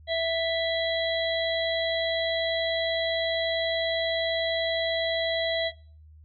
harmonic tone, 659.3 Hz, E5, in tune, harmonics 1 / 3 / 5 / 6, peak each -25 / -32 / -33 / -33 dBFS, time 0.07-5.72 s, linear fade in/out 50 ms, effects noise-tail reverb RT60 0.4 s tail -20 dB re dry + added 77 Hz sine -48 dBFS peak until 6.24 s

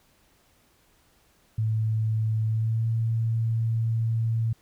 sine tone with pitch glide, 110 to 113.49 Hz, A2 to A#2, 0 to -46 cents, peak -22 dBFS, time 1.58-4.53 s, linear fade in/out 5 ms, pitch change +54 cents, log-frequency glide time 2.47-2.87 s, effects pink hiss -63 dBFS RMS until 4.61 s

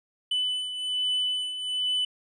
triangle beating tone pair, 2997 / 2998.2 Hz, F#7 / F#7, +22 / +22 cents, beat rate 1.2 Hz, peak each -32 / -25 dBFS, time 0.31-2.05 s, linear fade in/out 5 ms, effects resampled to 22050 Hz

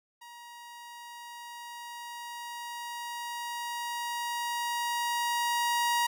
sawtooth tone with level ramp, 950 Hz, A#5, 33 cents sharp, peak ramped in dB -43 to -21 dBFS, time 0.21-6.07 s, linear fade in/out 10 ms, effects none

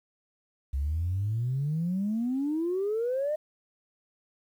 sine exponential sweep, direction up, 66 to 622.3 Hz, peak -25 dBFS, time 0.73-3.36 s, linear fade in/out 10 ms, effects tanh soft clip ceiling -22 dBFS + 10-bit

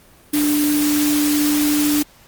sine tone in noise, 295.4 Hz, D4, 10 cents sharp, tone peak -15 dBFS, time 0.33-2.03 s, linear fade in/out 10 ms, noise white, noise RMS -23 dBFS, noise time 0.33-2.03 s, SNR +5 dB, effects pink hiss -49 dBFS RMS until 2.27 s + Opus 24 kbps

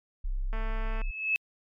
sine tone, 32.7 Hz, C1, in tune, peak -27 dBFS, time 0.24-1.11 s, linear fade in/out 10 ms
click train, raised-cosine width 0.5 ms, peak -26 dBFS, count 109, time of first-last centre 0.53-1.016 s, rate 222 Hz
sine tone with exponential growth, 2597 Hz, E7, 26 cents flat, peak -21 dBFS, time 0.8-1.36 s, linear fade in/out 0 ms, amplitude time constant 120 ms
effects MP3 96 kbps

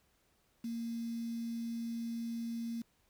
sine tone with quantisation, 231.5 Hz, A#3, 12 cents flat, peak -36 dBFS, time 0.64-2.82 s, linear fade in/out 5 ms, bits 9, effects pink hiss -73 dBFS RMS until 3.09 s

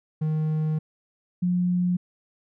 triangle / sine tone pair in turn, 155.56 / 178.65 Hz, D#3 / F3, 0 / +40 cents, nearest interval major second, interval 240 cents, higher second, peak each -20 dBFS, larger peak neither, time 0.21-0.79 / 1.42-1.97 s, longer first, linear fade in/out 10 ms, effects none

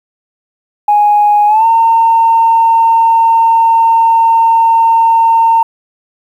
sine tone with pitch glide, 830.6 to 911 Hz, G#5 to A#5, 0 to -40 cents, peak -4 dBFS, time 0.88-5.63 s, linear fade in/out 5 ms, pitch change +160 cents, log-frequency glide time 1.47-1.66 s, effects tanh soft clip ceiling 0 dBFS + 7-bit

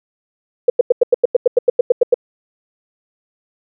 sine tone bursts, 488.6 Hz, B4, 19 cents flat, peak -5 dBFS, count 14, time 0.68-2.143 s, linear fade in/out 5 ms, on 20 ms, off 91 ms, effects none

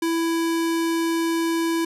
square tone, 331.3 Hz, E4, 9 cents sharp, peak -21 dBFS, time 0.02-1.85 s, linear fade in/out 5 ms, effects resampled to 32000 Hz

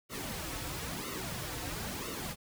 pink noise with flanger, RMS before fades -39 dBFS, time 0.09-2.36 s, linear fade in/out 50 ms, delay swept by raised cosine 1.2 to 5 ms, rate 1 Hz, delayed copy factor -0.75, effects none

